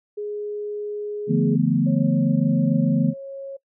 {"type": "tone", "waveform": "sine", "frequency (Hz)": 416.1, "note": "G#4", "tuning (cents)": 3, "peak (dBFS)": -26, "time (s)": [0.17, 1.56], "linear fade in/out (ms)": 10}
{"type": "chord", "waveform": "sine", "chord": "B half-diminished seventh", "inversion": "first", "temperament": "equal with one note detuned", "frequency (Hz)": [146.83, 171.02, 220, 246.9], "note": ["D3", "F3", "A3", "B3"], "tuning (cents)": [0, -36, 0, 0], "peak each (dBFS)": -22, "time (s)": [1.27, 3.14], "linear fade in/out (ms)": 50}
{"type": "tone with tremolo", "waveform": "sine", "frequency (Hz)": 547, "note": "C#5", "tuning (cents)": -23, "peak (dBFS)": -30, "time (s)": [1.86, 3.57], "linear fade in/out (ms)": 10, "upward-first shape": "sine", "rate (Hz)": 1.4, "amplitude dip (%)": 25}
{"effects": ["noise-tail reverb RT60 0.1 s tail -23 dB re dry"]}